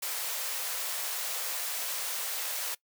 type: high-pass noise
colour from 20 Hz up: white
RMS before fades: -34 dBFS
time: 0.02-2.75 s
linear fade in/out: 10 ms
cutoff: 460 Hz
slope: 48 dB/octave
effects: noise-tail reverb RT60 0.1 s tail -21 dB re dry